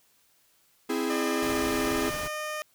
45% pulse chord, C augmented, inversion none, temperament equal, 261.6 / 329.6 / 415.3 Hz, C4 / E4 / G#4, 0 / 0 / 0 cents, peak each -31 dBFS, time 0.89-2.1 s, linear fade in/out 10 ms
15% pulse tone with pitch glide, 602 to 610.1 Hz, D5 to D#5, +43 to -34 cents, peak -25 dBFS, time 1.1-2.62 s, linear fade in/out 0 ms, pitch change +23 cents, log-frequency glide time 1.88-2.36 s
pink noise, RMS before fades -37 dBFS, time 1.42-2.28 s, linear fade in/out 10 ms
effects white hiss -65 dBFS RMS until 2.74 s

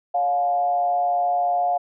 sine tone with frequency modulation, 710 Hz, F5, 28 cents sharp, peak -18 dBFS, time 0.14-1.78 s, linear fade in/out 10 ms, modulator 143 Hz, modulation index 0.49, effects none

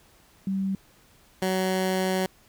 sine / 15% pulse tone pair in turn, 192.9 / 187.3 Hz, G3 / F#3, -28 / +21 cents, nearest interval minor second, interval 51 cents, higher first, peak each -24 / -17 dBFS, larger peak second, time 0.47-0.75 / 1.42-2.26 s, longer second, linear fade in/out 2 ms, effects pink hiss -58 dBFS RMS until 2.48 s

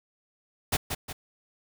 pink noise with echo, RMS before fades -25 dBFS, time 0.72-0.77 s, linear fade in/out 10 ms, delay 180 ms, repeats 2, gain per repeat -6 dB, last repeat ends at 1.13 s, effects none

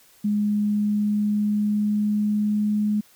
sine tone with pitch glide, 208 to 209.9 Hz, G#3 to G#3, +3 to +19 cents, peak -19 dBFS, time 0.24-3.01 s, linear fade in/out 10 ms, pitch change +16 cents, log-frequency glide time 0.66-2.83 s, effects white hiss -55 dBFS RMS until 3.15 s

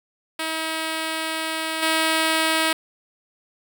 5% pulse tone with level steps, 319.9 Hz, D#4, 48 cents sharp, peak -13 / -7 dBFS, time 0.39-2.73 s, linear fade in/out 5 ms, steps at 1.82 s, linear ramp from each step 10 ms, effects none

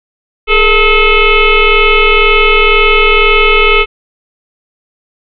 sine tone with frequency modulation, 1290 Hz, E6, 38 cents flat, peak -4 dBFS, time 0.47-3.86 s, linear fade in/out 50 ms, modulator 437 Hz, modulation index 3.8, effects none

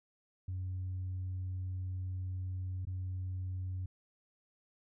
sine tone with dropouts, 92.5 Hz, F#2, in tune, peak -34 dBFS, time 0.48-3.86 s, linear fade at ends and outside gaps 5 ms, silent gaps 2.852-2.87 s, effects tanh soft clip ceiling -33 dBFS

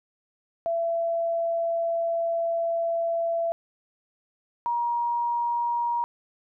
sine tone pair in turn, 671 / 948.9 Hz, E5 / A#5, +31 / +31 cents, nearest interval tritone, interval 600 cents, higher second, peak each -23 dBFS, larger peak neither, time 0.66-3.52 / 4.66-6.04 s, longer first, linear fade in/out 0 ms, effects none

